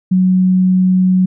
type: tone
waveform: sine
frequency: 185 Hz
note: F#3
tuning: in tune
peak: -8 dBFS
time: 0.11-1.26 s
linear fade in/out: 10 ms
effects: none